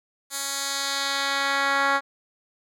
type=tone with band-pass filter sweep; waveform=10% pulse; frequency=277.2 Hz; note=C#4; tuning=in tune; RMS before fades=-25 dBFS; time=0.3-2.01 s; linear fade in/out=50 ms; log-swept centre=9100 to 1400 Hz; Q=1; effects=none